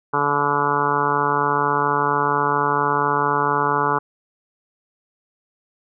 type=harmonic tone; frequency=144.3 Hz; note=D3; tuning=30 cents flat; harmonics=1 / 2 / 3 / 4 / 5 / 6 / 7 / 8 / 9 / 10; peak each=-30 / -30 / -25 / -33 / -33 / -23 / -23 / -24 / -26 / -27 dBFS; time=0.13-3.99 s; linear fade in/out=10 ms; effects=none